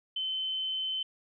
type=tone; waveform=sine; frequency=3065 Hz; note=G7; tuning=40 cents flat; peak=-30 dBFS; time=0.16-1.03 s; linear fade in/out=5 ms; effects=none